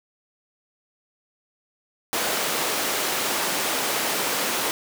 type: high-pass noise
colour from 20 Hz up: pink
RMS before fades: -25 dBFS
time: 2.13-4.71 s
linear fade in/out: 0 ms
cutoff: 370 Hz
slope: 12 dB/octave
effects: none